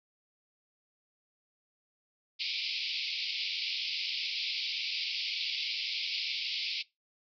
white band-pass noise, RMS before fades -35 dBFS, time 2.39-6.83 s, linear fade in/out 20 ms, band 2200 to 5100 Hz, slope 96 dB/octave, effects noise-tail reverb RT60 0.2 s tail -21 dB re dry

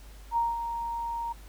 sine tone with ADSR envelope, 932.3 Hz, A#5, in tune, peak -22 dBFS, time 0.31-1.33 s, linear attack 58 ms, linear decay 190 ms, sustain -8 dB, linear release 12 ms, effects added 50 Hz sine -45 dBFS peak until 1.48 s + pink hiss -55 dBFS RMS until 1.48 s

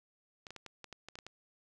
clicks, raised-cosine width 0.2 ms, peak -29 dBFS, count 10, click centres 0.468 / 0.506 / 0.563 / 0.663 / 0.843 / 0.927 / 1.086 / 1.155 / 1.188 / 1.266 s, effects none

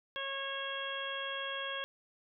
harmonic tone, 547 Hz, C#5, 23 cents flat, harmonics 1 / 2 / 3 / 4 / 5 / 6, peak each -43 / -43 / -41 / -50 / -45 / -41 dBFS, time 0.16-1.84 s, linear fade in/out 0 ms, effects none

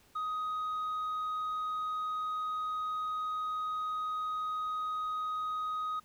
sine tone with tanh clipping, 1253 Hz, D#6, 12 cents sharp, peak -33 dBFS, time 0.15-6 s, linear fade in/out 10 ms, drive 2 dB, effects pink hiss -64 dBFS RMS until 6.04 s

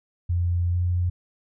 sine tone with pitch glide, 87.31 to 88.68 Hz, F2 to F2, 0 to +27 cents, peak -20 dBFS, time 0.29-1.1 s, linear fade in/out 10 ms, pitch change +27 cents, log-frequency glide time 0.71-0.76 s, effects none

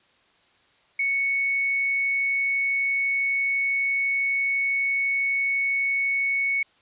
sine tone, 2217 Hz, C#7, in tune, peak -21 dBFS, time 0.99-6.63 s, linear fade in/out 5 ms, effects white hiss -61 dBFS RMS until 6.81 s + resampled to 8000 Hz

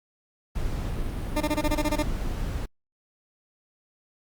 brown noise, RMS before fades -29 dBFS, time 0.55-2.66 s, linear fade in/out 10 ms
20% pulse tone bursts, 300.8 Hz, D4, 42 cents sharp, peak -18 dBFS, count 10, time 1.36-2.029 s, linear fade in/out 10 ms, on 48 ms, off 21 ms
effects Opus 48 kbps

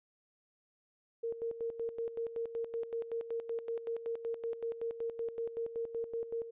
sine tone with tremolo, 461.2 Hz, A#4, 19 cents flat, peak -33 dBFS, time 1.23-6.51 s, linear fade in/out 10 ms, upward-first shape square, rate 5.3 Hz, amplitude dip 70%, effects resampled to 8000 Hz

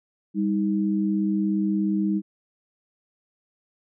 sine tone pair together, 198.6 / 315.5 Hz, G3 / D#4, +23 / +24 cents, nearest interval minor sixth, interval 801 cents, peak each -22 / -25 dBFS, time 0.34-2.22 s, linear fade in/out 50 ms, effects none

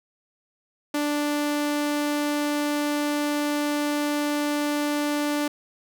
sawtooth tone, 293.7 Hz, D4, in tune, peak -19 dBFS, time 0.94-5.48 s, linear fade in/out 5 ms, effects none

